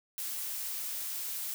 blue noise, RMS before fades -37 dBFS, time 0.18-1.54 s, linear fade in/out 0 ms, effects none

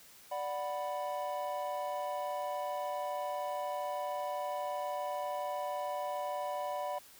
triangle chord, B minor, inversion first, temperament equal, 587.3 / 740 / 987.8 Hz, D5 / F#5 / B5, 0 / 0 / 0 cents, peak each -36 / -37 / -38 dBFS, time 0.31-6.99 s, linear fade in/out 10 ms, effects white hiss -57 dBFS RMS until 7.19 s

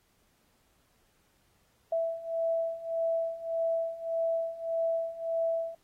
sine beating tone pair, 659.3 / 661 Hz, E5 / E5, 0 / +5 cents, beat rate 1.7 Hz, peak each -33 / -30 dBFS, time 1.92-5.75 s, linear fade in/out 5 ms, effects pink hiss -70 dBFS RMS until 5.83 s + AAC 48 kbps

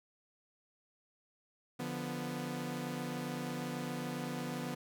sawtooth chord, B diminished, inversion first, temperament equal, 146.83 / 174.61 / 246.9 Hz, D3 / F3 / B3, 0 / 0 / 0 cents, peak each -39 / -39 / -36 dBFS, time 1.79-4.75 s, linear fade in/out 10 ms, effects none

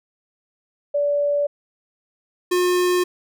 sine / square tone pair in turn, 578 / 359.1 Hz, D5 / F4, -28 / +48 cents, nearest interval minor sixth, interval 824 cents, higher first, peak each -17 dBFS, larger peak neither, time 0.94-1.47 / 2.51-3.04 s, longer neither, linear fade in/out 10 ms, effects none

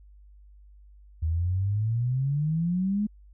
sine exponential sweep, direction up, 77.5 to 213.6 Hz, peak -23 dBFS, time 1.22-3.07 s, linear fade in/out 10 ms, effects added 50 Hz sine -49 dBFS peak until 3.33 s

